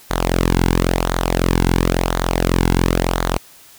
sawtooth tone with flanger, 43.65 Hz, F1, in tune, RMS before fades -17 dBFS, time 0.1-3.38 s, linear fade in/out 10 ms, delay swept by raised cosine 0.37 to 1.67 ms, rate 0.96 Hz, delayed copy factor -0.65, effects white hiss -45 dBFS RMS until 3.78 s

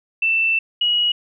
sine tone pair in turn, 2667 / 2906 Hz, E7 / F#7, +20 / -32 cents, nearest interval minor second, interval 148 cents, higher second, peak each -15 dBFS, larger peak neither, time 0.22-0.59 / 0.81-1.12 s, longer first, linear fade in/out 5 ms, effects none

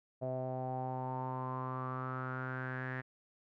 sawtooth tone with low-pass filter sweep, 128.9 Hz, C3, 26 cents flat, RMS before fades -39 dBFS, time 0.21-3.02 s, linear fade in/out 20 ms, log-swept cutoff 630 to 1800 Hz, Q 7.5, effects none

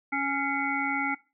harmonic tone with a mistuned harmonic, 277.2 Hz, C#4, in tune, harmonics 1 / 3 / 5 / 7 / 8, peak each -32 / -32 / -32 / -32 / -32 dBFS, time 0.12-1.15 s, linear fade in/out 10 ms, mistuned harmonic 7, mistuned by +88 cents, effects noise-tail reverb RT60 0.3 s tail -21 dB re dry

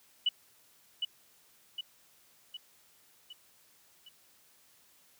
sine tone with echo, 2960 Hz, F#7, in tune, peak -24 dBFS, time 0.26-0.29 s, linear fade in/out 5 ms, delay 760 ms, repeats 5, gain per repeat -5 dB, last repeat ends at 4.09 s, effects white hiss -64 dBFS RMS until 5.19 s + high-pass 60 Hz 12 dB/octave

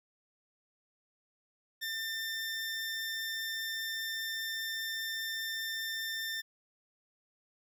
20% pulse tone, 1795 Hz, A6, 34 cents sharp, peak -30 dBFS, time 1.81-6.42 s, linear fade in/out 20 ms, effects none

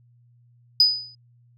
sine tone with exponential decay, 4978 Hz, D#8, in tune, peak -9 dBFS, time 0.8-1.15 s, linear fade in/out 2 ms, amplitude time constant 76 ms, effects tanh soft clip ceiling -7 dBFS + added 120 Hz sine -54 dBFS peak until 1.57 s

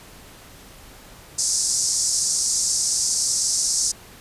pink band-pass noise, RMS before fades -22 dBFS, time 1.38-3.92 s, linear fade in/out 10 ms, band 5100 to 9100 Hz, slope 48 dB/octave, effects pink hiss -45 dBFS RMS until 4.2 s + resampled to 32000 Hz

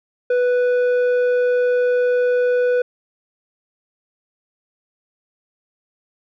square tone with low-pass filter, 493.9 Hz, B4, in tune, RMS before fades -17 dBFS, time 0.3-2.82 s, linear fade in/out 5 ms, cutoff 1200 Hz, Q 0.91, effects none

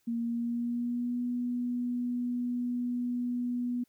sine tone with pitch glide, 233.1 to 244.3 Hz, A#3 to B3, 0 to -19 cents, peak -29 dBFS, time 0.07-3.84 s, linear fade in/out 10 ms, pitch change +81 cents, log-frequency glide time 0.18-1.21 s, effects white hiss -73 dBFS RMS until 3.88 s

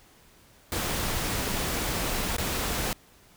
pink noise with dropouts, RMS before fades -29 dBFS, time 0.72-2.93 s, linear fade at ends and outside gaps 1 ms, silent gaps 2.366-2.382 s, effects pink hiss -57 dBFS RMS until 3.36 s

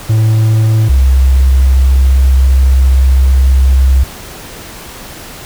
triangle / sine tone pair in turn, 110.1 / 65.79 Hz, A2 / C2, +2 / +10 cents, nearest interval major sixth, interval 892 cents, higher first, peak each -4 dBFS, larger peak neither, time 0.09-0.89 / 0.89-4.04 s, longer second, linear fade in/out 10 ms, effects pink hiss -29 dBFS RMS until 5.45 s

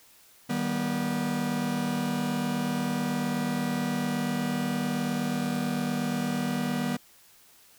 45% pulse chord, Eb augmented, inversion none, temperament just, 155.56 / 194.45 / 243.1 Hz, Eb3 / G3 / B3, 0 / -14 / -27 cents, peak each -34 / -32 / -29 dBFS, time 0.49-6.97 s, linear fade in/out 10 ms, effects white hiss -57 dBFS RMS until 7.78 s

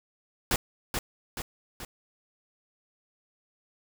pink noise with echo, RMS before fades -25 dBFS, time 0.51-0.56 s, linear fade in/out 2 ms, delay 430 ms, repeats 3, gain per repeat -5 dB, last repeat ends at 1.85 s, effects none

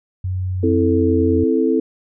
sine tone with pitch glide, 92.5 to 89.19 Hz, F#2 to F2, 0 to +37 cents, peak -19 dBFS, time 0.24-1.44 s, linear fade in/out 5 ms, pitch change -63 cents, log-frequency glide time 0.64-1.12 s
sine chord, A minor, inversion first, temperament equal, 261.6 / 329.6 / 440 Hz, C4 / E4 / A4, 0 / 0 / 0 cents, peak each -18 dBFS, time 0.63-1.8 s, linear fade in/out 5 ms
effects none

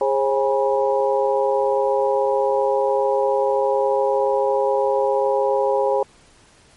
sine tone cluster, 410.8 / 538 / 822 / 970 Hz, G#4 / C5 / G#5 / B5, -19 / +48 / -18 / -31 cents, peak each -21 / -19 / -23 / -26 dBFS, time 0.01-6.03 s, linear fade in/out 2 ms, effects pink hiss -52 dBFS RMS until 6.76 s + MP3 48 kbps

